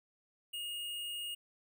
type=tone; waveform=square; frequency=2856 Hz; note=F7; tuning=38 cents sharp; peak=-39 dBFS; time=0.53-1.35 s; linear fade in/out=10 ms; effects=none